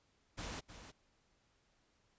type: noise with echo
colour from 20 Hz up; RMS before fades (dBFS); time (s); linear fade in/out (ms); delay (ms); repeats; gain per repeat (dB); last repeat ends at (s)
pink; -44; 0.37-0.61; 20; 310; 1; -10; 0.92
effects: pink hiss -75 dBFS RMS until 2.18 s + resampled to 16000 Hz